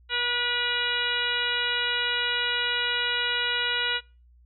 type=harmonic tone with a mistuned harmonic; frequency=483.1 Hz; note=B4; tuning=38 cents flat; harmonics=1 / 2 / 3 / 4 / 5 / 6 / 7 / 8; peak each=-38 / -37 / -29 / -33 / -33 / -29 / -36 / -32 dBFS; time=0.09-4.01 s; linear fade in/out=50 ms; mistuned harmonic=4; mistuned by=+20 cents; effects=noise-tail reverb RT60 0.3 s tail -22 dB re dry + added 60 Hz sine -53 dBFS peak until 4.45 s